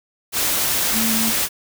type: tone in noise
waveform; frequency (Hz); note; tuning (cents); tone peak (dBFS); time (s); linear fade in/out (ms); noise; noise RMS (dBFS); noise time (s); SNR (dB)
sine; 223.8; A3; +30; -21; 0.92-1.33; 50; white; -20; 0.32-1.49; -4
effects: none